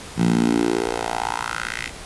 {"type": "tone with high-pass filter sweep", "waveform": "10% pulse", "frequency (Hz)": 57.7, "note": "A#1", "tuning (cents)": -17, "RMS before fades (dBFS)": -22, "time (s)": [0.16, 1.91], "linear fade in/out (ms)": 50, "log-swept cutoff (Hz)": [150, 2300], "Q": 3.1, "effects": ["pink hiss -37 dBFS RMS until 2.05 s", "resampled to 24000 Hz"]}